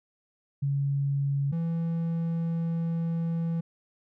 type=tone pair in turn; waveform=sine / triangle; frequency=140 / 166.29 Hz; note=C#3 / E3; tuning=+18 / +15 cents; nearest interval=minor third; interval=297 cents; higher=second; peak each=-24 dBFS; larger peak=neither; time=0.62-1.52 / 1.52-3.61 s; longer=second; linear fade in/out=10 ms; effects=none